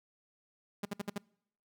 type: tone bursts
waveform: sawtooth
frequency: 202.7 Hz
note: G#3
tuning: 42 cents flat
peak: -30 dBFS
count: 5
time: 0.83-1.181 s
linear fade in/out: 5 ms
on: 23 ms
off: 59 ms
effects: noise-tail reverb RT60 0.7 s tail -26 dB re dry